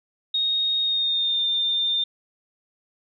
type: tone with pitch glide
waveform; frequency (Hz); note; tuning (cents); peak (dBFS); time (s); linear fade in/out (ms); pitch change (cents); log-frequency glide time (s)
sine; 3729 to 3606; A#7 to A7; 0 to +42; -20; 0.34-2.04; 5; -58; 0.82-1.43
effects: none